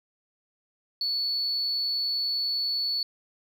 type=tone; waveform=sine; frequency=4435 Hz; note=C#8; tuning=in tune; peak=-24 dBFS; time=1.01-3.03 s; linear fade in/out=2 ms; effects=tanh soft clip ceiling -21 dBFS + 11-bit